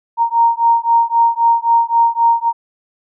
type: beating tone pair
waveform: sine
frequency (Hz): 927 / 930.8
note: A#5 / A#5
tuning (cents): -10 / -3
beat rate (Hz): 3.8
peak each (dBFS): -13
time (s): 0.17-2.53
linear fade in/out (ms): 50
effects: none